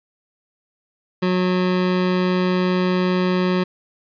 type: tone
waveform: 25% pulse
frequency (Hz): 182.5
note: F#3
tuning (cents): -24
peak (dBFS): -13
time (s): 1.22-3.64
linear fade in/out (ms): 10
effects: resampled to 11025 Hz + 9-bit